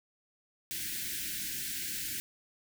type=band-stop noise; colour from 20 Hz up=white; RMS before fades=-37 dBFS; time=0.71-2.2 s; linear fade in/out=0 ms; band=370 to 1500 Hz; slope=96 dB/octave; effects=none